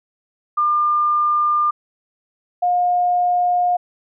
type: tone pair in turn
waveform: sine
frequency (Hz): 1200 / 713.5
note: D6 / F5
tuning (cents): +37 / +37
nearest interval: major sixth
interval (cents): 900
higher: first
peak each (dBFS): -14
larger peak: neither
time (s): 0.57-1.71 / 2.62-3.77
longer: second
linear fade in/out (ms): 10
effects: none